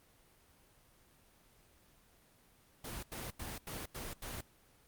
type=noise bursts; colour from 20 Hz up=pink; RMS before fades=-43 dBFS; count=6; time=2.84-4.41 s; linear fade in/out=5 ms; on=190 ms; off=86 ms; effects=pink hiss -66 dBFS RMS until 4.87 s + Opus 24 kbps